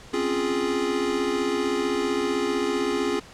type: chord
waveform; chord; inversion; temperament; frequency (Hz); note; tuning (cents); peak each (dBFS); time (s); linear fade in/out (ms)
square; Db major seventh; third; equal; 261.6 / 277.2 / 349.2 / 415.3; C4 / Db4 / F4 / Ab4; 0 / 0 / 0 / 0; -31 / -31 / -29 / -27; 0.13-3.2; 10
effects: pink hiss -46 dBFS RMS until 3.33 s + low-pass 7000 Hz 12 dB/octave